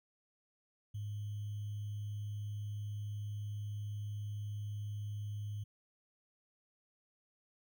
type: tone with sample-and-hold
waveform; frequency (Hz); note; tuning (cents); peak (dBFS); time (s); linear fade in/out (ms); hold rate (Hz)
sine; 103.83; G#2; 0; -38; 0.94-5.64; 10; 3150
effects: none